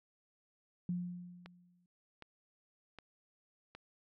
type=tone with exponential decay; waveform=sine; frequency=177.2 Hz; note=F3; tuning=25 cents sharp; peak=-32 dBFS; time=0.89-1.86 s; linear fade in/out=2 ms; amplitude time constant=210 ms
type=click train; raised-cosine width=0.3 ms; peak=-33 dBFS; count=4; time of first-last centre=1.46-3.75 s; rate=1.31 Hz
effects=none